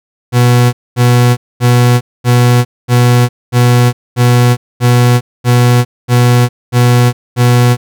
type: tone bursts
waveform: 40% pulse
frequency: 122.2 Hz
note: B2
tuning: 18 cents flat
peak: -4 dBFS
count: 12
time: 0.32-7.77 s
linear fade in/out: 50 ms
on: 410 ms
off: 230 ms
effects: none